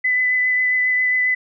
sine tone with vibrato, 2005 Hz, B6, 26 cents sharp, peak -15 dBFS, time 0.04-1.35 s, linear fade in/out 10 ms, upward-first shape triangle, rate 7.4 Hz, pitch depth 14 cents each way, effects none

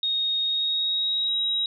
sine tone with pitch glide, 3729 to 3825 Hz, A#7 to A#7, 0 to +44 cents, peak -22 dBFS, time 0.03-1.66 s, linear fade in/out 2 ms, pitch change +44 cents, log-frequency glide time 0.43-1.32 s, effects none

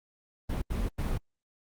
brown noise bursts at uneven times, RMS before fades -30 dBFS, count 3, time 0.49-0.62 / 0.7-0.89 / 0.98-1.18 s, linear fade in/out 10 ms, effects Opus 32 kbps

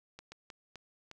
slowing click train, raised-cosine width 0.2 ms, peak -30 dBFS, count 5, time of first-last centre 0.19-1.114 s, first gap 130 ms, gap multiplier 1.4, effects none

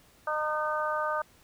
harmonic tone, 305.4 Hz, D#4, 32 cents flat, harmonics 2 / 3 / 4 / 5, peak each -32 / -34 / -31 / -35 dBFS, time 0.27-1.22 s, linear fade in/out 5 ms, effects pink hiss -60 dBFS RMS until 1.43 s

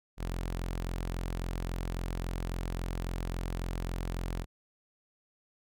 sawtooth tone, 43.65 Hz, F1, in tune, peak -29 dBFS, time 0.17-4.46 s, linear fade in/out 50 ms, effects none

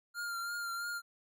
square tone with vibrato, 1396.9 Hz, F6, in tune, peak -37 dBFS, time 0.14-1.02 s, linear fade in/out 50 ms, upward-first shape triangle, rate 3 Hz, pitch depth 33 cents each way, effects none

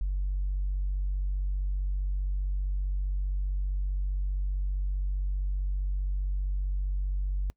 sine tone, 47.63 Hz, G1, 49 cents flat, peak -25 dBFS, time 0.01-7.5 s, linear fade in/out 0 ms, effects noise-tail reverb RT60 0.1 s tail -26 dB re dry + tanh soft clip ceiling -23 dBFS

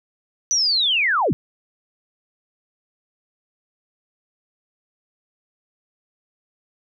sine linear sweep, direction down, 6020 to 92.5 Hz, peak -16 dBFS, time 0.51-1.33 s, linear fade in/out 0 ms, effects none

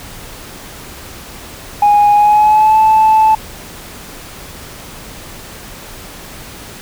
sine tone with pitch glide, 826 to 873.1 Hz, G#5 to A5, -10 to -14 cents, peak -4 dBFS, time 1.82-3.35 s, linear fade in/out 5 ms, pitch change +96 cents, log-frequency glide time 2.14-2.78 s, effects tanh soft clip ceiling -3 dBFS + pink hiss -32 dBFS RMS until 6.81 s

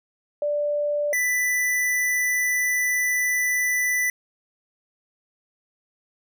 sine / square tone pair in turn, 587.3 / 1986.3 Hz, D5 / B6, 0 / +9 cents, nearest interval octave + major sixth, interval 2109 cents, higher second, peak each -21 dBFS, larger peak neither, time 0.42-1.13 / 1.13-4.1 s, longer second, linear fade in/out 2 ms, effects none

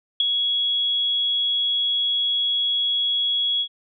sine tone with ADSR envelope, 3340 Hz, G#7, 9 cents sharp, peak -13 dBFS, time 0.2-3.68 s, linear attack 4 ms, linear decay 11 ms, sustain -6 dB, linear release 73 ms, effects none

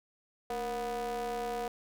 square ring-modulated tone, 126.5 Hz, B2, 42 cents sharp, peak -31 dBFS, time 0.5-1.68 s, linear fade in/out 2 ms, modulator 598 Hz, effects none

